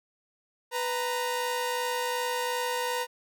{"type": "tone pair together", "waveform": "sawtooth", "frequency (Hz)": [496, 929.3], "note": ["B4", "A#5"], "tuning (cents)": [7, -6], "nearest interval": "major seventh", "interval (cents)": 1087, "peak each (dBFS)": -27, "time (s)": [0.71, 3.07], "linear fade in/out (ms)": 50, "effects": []}